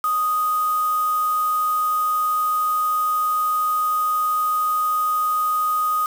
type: tone with quantisation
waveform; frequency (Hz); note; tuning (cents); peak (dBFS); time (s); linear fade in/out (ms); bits
sine; 1244.5; D#6; 0; -18; 0.04-6.06; 2; 5
effects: none